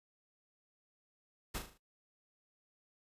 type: noise with echo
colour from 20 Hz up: pink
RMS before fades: -39 dBFS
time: 1.54-1.59 s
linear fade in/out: 10 ms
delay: 38 ms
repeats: 5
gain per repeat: -6 dB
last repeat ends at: 1.78 s
effects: noise-tail reverb RT60 0.1 s tail -18 dB re dry + resampled to 32000 Hz